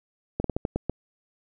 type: slowing click train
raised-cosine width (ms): 2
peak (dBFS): -12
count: 7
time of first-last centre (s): 0.4-0.896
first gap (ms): 43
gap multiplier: 1.26
effects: none